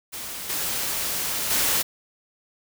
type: noise with level steps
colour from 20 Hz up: white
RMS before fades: -34 / -27 / -22 dBFS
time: 0.12-1.83 s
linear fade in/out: 20 ms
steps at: 0.49 / 1.5 s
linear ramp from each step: 10 ms
effects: none